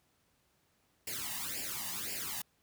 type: noise with flanger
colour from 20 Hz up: white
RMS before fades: -39 dBFS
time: 1.07-2.42 s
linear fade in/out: 5 ms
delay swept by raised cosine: 0.4 to 1.08 ms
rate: 1.9 Hz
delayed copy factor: +0.85
effects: pink hiss -73 dBFS RMS until 2.62 s + high-pass 60 Hz 12 dB/octave